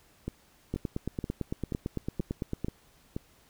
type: two click trains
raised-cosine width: 3 ms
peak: -18 / -20 dBFS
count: 18 / 7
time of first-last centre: 0.74-2.646 / 0.28-3.165 s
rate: 8.92 / 2.08 Hz
effects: pink hiss -62 dBFS RMS until 3.49 s